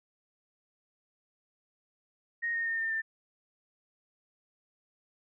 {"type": "tone with pitch steps", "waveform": "sine", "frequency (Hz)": [1864.7, 1845.4, 1826.3, 1807.4, 1788.7], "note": ["A#6", "A#6", "A#6", "A6", "A6"], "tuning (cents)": [0, -18, -36, 46, 28], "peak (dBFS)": -29, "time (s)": [2.42, 3.02], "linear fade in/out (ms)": 20, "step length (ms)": 120, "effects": []}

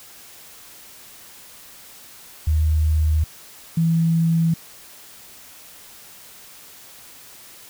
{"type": "tone pair in turn", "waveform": "sine", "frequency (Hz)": [77.78, 164.81], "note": ["D#2", "E3"], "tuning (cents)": [0, 0], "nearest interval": "octave + minor second", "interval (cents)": 1300, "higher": "second", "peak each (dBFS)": -15, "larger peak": "neither", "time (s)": [[2.47, 3.24], [3.77, 4.54]], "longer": "neither", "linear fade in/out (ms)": 5, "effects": ["white hiss -44 dBFS RMS until 7.69 s"]}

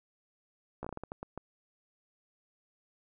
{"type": "slowing click train", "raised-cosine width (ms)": 1, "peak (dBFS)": -25, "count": 10, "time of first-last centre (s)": [0.83, 1.376], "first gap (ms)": 15, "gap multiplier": 1.33, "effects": []}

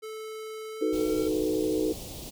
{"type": "tone with pitch glide", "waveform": "square", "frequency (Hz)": [436.6, 452.8], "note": ["A4", "A4"], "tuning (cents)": [-13, 50], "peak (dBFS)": -37, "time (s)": [0.02, 1.29], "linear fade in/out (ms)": 20, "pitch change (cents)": 63, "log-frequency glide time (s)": [0.72, 1.13]}
{"type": "chord", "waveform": "sine", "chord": "B dominant seventh", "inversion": "first", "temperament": "equal", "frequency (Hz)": [311.1, 370, 440, 493.9], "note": ["D#4", "F#4", "A4", "B4"], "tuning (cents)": [0, 0, 0, 0], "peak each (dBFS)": [-28, -32, -29, -33], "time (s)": [0.81, 1.93], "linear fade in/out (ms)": 10}
{"type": "band-stop noise", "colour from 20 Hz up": "pink", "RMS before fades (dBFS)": -40, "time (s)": [0.92, 2.31], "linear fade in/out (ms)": 20, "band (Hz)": [760, 3000], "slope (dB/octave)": 24}
{"effects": []}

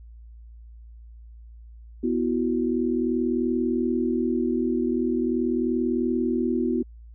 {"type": "chord", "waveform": "sine", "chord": "B suspended fourth", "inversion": "none", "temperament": "equal", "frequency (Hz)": [246.9, 329.6, 370], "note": ["B3", "E4", "F#4"], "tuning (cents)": [0, 0, 0], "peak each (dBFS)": [-24, -27, -27], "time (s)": [2.03, 6.83], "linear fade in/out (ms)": 10, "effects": ["added 57 Hz sine -42 dBFS peak until 7.14 s"]}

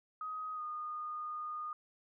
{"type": "tone with pitch glide", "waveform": "sine", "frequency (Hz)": [1257, 1226.2], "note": ["D#6", "D#6"], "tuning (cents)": [17, -26], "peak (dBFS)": -38, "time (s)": [0.21, 1.73], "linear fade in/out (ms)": 2, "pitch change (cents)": -43, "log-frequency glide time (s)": [0.54, 0.62], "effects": []}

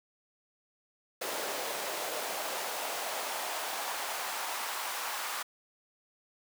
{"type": "noise with high-pass filter sweep", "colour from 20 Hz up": "pink", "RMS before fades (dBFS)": -36, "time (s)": [1.21, 5.43], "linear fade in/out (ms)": 10, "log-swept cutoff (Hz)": [490, 1000], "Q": 1.7, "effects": []}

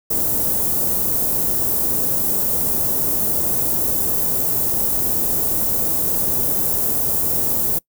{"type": "band-stop noise", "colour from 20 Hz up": "white", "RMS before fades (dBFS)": -19, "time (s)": [0.1, 7.79], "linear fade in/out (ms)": 10, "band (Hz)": [510, 14000], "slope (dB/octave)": 12, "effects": ["noise-tail reverb RT60 0.1 s tail -24 dB re dry"]}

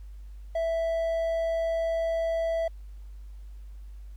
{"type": "tone", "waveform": "triangle", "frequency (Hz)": 659.3, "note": "E5", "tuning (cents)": 0, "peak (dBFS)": -23, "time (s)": [0.55, 2.68], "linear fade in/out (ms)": 5, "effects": ["added 50 Hz sine -40 dBFS peak until 4.16 s", "pink hiss -67 dBFS RMS until 4.16 s"]}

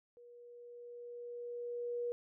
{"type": "tone with level ramp", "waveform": "sine", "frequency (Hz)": 480.3, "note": "B4", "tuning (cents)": -48, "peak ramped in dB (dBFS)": [-55, -34], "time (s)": [0.17, 2.12], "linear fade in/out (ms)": 0, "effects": []}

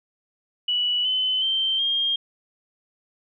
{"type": "tone with pitch steps", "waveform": "sine", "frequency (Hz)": [2948, 3036, 3127, 3220], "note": ["F#7", "F#7", "G7", "G7"], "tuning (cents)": [-7, 44, -5, 46], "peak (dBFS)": -20, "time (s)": [0.68, 2.16], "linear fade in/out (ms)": 5, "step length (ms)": 370, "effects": []}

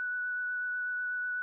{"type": "tone with vibrato", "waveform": "sine", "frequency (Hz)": 1480, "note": "F#6", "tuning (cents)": 0, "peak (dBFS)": -31, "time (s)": [0, 1.42], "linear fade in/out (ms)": 0, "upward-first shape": "triangle", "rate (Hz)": 8.1, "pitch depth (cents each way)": 12, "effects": []}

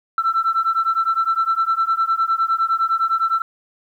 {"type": "beating tone pair", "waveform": "sine", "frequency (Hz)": [1332, 1341.8], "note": ["E6", "E6"], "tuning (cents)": [18, 30], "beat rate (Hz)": 9.8, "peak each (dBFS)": [-18, -18], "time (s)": [0.18, 3.42], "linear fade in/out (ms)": 2, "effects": ["tanh soft clip ceiling -11 dBFS", "9-bit"]}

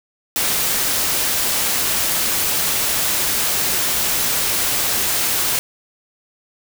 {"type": "noise", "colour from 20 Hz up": "white", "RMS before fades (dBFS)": -19, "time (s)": [0.36, 5.59], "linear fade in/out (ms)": 0, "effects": []}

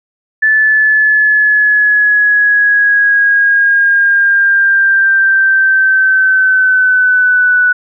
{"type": "linear sweep", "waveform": "sine", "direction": "down", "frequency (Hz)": [1746, 1480], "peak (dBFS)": -6, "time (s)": [0.42, 7.73], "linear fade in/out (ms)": 10, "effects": []}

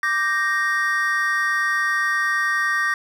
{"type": "chord", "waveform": "triangle", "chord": "G minor", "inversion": "second", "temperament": "equal", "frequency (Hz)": [1174.7, 1568, 1864.7], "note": ["D6", "G6", "Bb6"], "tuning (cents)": [0, 0, 0], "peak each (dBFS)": [-23, -23, -19], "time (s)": [0.03, 2.94], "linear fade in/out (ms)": 2, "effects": []}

